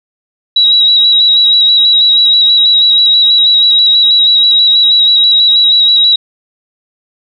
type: tone with vibrato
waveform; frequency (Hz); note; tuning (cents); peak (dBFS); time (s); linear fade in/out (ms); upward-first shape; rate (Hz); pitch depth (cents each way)
sine; 3869; B7; -36; -4; 0.56-6.16; 5; square; 6.2; 21
effects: none